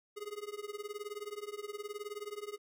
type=tone with tremolo; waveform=square; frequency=415.3 Hz; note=G#4; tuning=in tune; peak=-37 dBFS; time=0.16-2.58 s; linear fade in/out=20 ms; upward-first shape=triangle; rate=19 Hz; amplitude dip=100%; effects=none